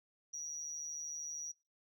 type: tone with amplitude modulation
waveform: sine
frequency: 5780 Hz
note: F#8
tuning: 41 cents flat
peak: -36 dBFS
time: 0.33-1.52 s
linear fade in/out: 10 ms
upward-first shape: sine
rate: 153 Hz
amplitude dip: 70%
effects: noise-tail reverb RT60 0.3 s tail -25 dB re dry + tanh soft clip ceiling -35 dBFS